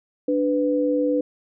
sine tone pair together, 293.7 / 498.3 Hz, D4 / B4, 0 / +15 cents, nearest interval major sixth, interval 915 cents, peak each -21 dBFS, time 0.28-1.21 s, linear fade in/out 5 ms, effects none

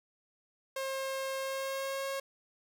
sawtooth tone with pitch glide, 535 to 544.7 Hz, C5 to C#5, +38 to -30 cents, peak -30 dBFS, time 0.76-2.2 s, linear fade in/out 5 ms, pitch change +32 cents, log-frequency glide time 1.39-2.07 s, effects none

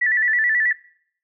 sine tone with vibrato, 1852 Hz, A#6, 12 cents flat, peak -16 dBFS, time 0.01-0.73 s, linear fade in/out 10 ms, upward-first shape square, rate 9.3 Hz, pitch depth 87 cents each way, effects noise-tail reverb RT60 0.6 s tail -20 dB re dry

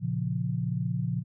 sine chord, Bb minor, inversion none, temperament equal, 116.54 / 138.59 / 174.61 Hz, Bb2 / Db3 / F3, 0 / 0 / 0 cents, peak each -31 dBFS, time 0-1.24 s, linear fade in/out 50 ms, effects none

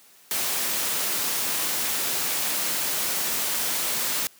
white noise, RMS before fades -26 dBFS, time 0.31-4.27 s, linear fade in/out 0 ms, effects white hiss -54 dBFS RMS until 4.39 s + high-pass 150 Hz 12 dB/octave

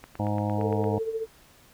click train, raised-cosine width 0.5 ms, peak -26 dBFS, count 8, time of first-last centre 0.04-0.841 s, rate 8.74 Hz
harmonic tone, 104 Hz, G#2, 3 cents sharp, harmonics 1 / 2 / 3 / 5 / 6 / 7 / 8 / 9, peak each -28 / -31 / -33 / -35 / -36 / -36 / -37 / -38 dBFS, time 0.19-0.99 s, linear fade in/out 10 ms
sine tone with tremolo, 446.7 Hz, A4, 26 cents sharp, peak -24 dBFS, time 0.57-1.27 s, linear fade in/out 50 ms, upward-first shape triangle, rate 14 Hz, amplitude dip 75%
effects pink hiss -56 dBFS RMS until 1.73 s

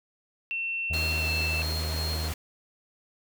sine tone with pitch glide, 2700 to 2660 Hz, E7 to E7, +41 to +15 cents, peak -28 dBFS, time 0.51-1.62 s, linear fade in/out 0 ms, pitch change -26 cents, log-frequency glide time 1.2-1.29 s
harmonic tone, 79 Hz, D#2, 27 cents sharp, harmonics 1 / 2 / 3 / 5 / 6 / 7 / 8 / 9, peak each -29 / -40 / -49 / -52 / -53 / -54 / -48 / -51 dBFS, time 0.9-2.33 s, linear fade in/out 5 ms
pink high-pass noise, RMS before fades -38 dBFS, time 0.93-2.34 s, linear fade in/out 5 ms, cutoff 250 Hz, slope 96 dB/octave
triangle tone with tremolo, 4246 Hz, C8, 25 cents sharp, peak -31 dBFS, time 0.94-2.28 s, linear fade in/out 2 ms, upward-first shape square, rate 2.9 Hz, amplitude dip 35%
effects none

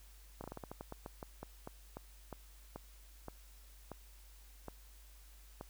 slowing click train, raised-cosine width 1 ms, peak -30 dBFS, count 20, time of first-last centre 0.41-5.611 s, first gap 30 ms, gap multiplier 1.21, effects added 50 Hz sine -56 dBFS peak until 5.69 s + white hiss -64 dBFS RMS until 5.69 s

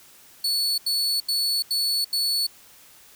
40% pulse tone bursts, 4430 Hz, C#8, 2 cents flat, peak -20 dBFS, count 5, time 0.44-2.468 s, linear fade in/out 5 ms, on 340 ms, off 82 ms, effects white hiss -51 dBFS RMS until 3.15 s

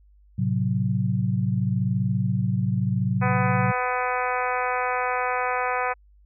sine chord, F# diminished, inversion first, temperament equal, 110 / 130.81 / 185 Hz, A2 / C3 / F#3, 0 / 0 / 0 cents, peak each -25 dBFS, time 0.38-3.72 s, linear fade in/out 10 ms
harmonic tone, 250.3 Hz, B3, 23 cents sharp, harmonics 2 / 3 / 4 / 5 / 6 / 7 / 8 / 9 / 10, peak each -30 / -28 / -29 / -30 / -32 / -35 / -36 / -35 / -37 dBFS, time 3.21-5.94 s, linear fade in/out 20 ms
effects added 50 Hz sine -52 dBFS peak until 6.25 s

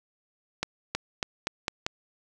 accelerating click train, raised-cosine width 0.2 ms, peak -10 dBFS, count 6, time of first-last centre 0.63-1.865 s, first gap 320 ms, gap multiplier 0.87, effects none

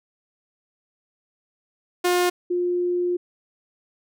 sawtooth / sine tone pair in turn, 356.6 / 354.5 Hz, F4 / F4, +36 / +26 cents, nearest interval unison, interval 10 cents, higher first, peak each -14 / -20 dBFS, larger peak first, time 2.04-2.3 / 2.5-3.17 s, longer second, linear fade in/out 10 ms, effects none

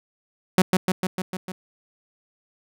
sawtooth tone with echo, 185 Hz, F#3, in tune, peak -9 dBFS, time 0.58-0.62 s, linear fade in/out 2 ms, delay 150 ms, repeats 6, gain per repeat -3 dB, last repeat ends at 1.52 s, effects none

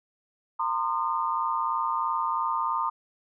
sine tone cluster, 917 / 1040 / 1218 Hz, A#5 / C6 / D#6, -29 / -11 / -37 cents, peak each -29 dBFS, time 0.59-2.9 s, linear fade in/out 10 ms, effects none

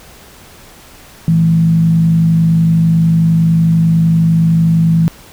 sine tone with frequency modulation, 164.81 Hz, E3, in tune, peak -7 dBFS, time 1.28-5.08 s, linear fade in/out 0 ms, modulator 51 Hz, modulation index 0.39, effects pink hiss -39 dBFS RMS until 5.32 s

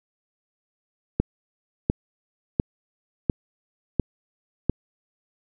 click train, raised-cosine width 3 ms, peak -6 dBFS, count 6, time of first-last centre 1.2-4.697 s, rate 1.43 Hz, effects none

